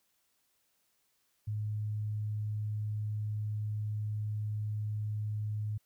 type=tone; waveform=sine; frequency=106.1 Hz; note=G#2; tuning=38 cents sharp; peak=-32 dBFS; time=1.47-5.78 s; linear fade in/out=10 ms; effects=white hiss -75 dBFS RMS until 5.85 s